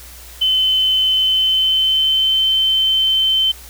sine tone with pitch glide, 3053 to 3085 Hz, G7 to G7, -46 to -28 cents, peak -12 dBFS, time 0.41-3.52 s, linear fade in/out 10 ms, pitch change +18 cents, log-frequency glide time 1.15-2.45 s, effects added 60 Hz sine -39 dBFS peak until 3.69 s + white hiss -39 dBFS RMS until 3.69 s

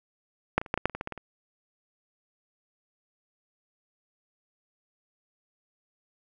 clicks, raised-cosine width 0.5 ms, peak -6 / -19 / -28 / -10 / -13 / -7 / -28 / -19 / -17 / -18 / -20 / -25 dBFS, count 12, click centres 0.58 / 0.615 / 0.662 / 0.741 / 0.776 / 0.856 / 0.897 / 0.95 / 1.011 / 1.074 / 1.123 / 1.177 s, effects none

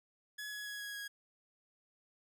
sawtooth tone with pitch steps, 1693 / 1682.3 / 1671.6 / 1661 / 1650.5 Hz, G#6 / G#6 / G#6 / G#6 / G#6, +33 / +22 / +11 / 0 / -11 cents, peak -38 dBFS, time 0.38-1.08 s, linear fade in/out 10 ms, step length 140 ms, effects none

